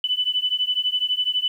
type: beating tone pair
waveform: sine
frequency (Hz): 2987 / 2999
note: F#7 / F#7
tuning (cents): +16 / +23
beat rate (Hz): 12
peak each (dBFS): -23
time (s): 0.04-1.48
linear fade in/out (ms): 2
effects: 9-bit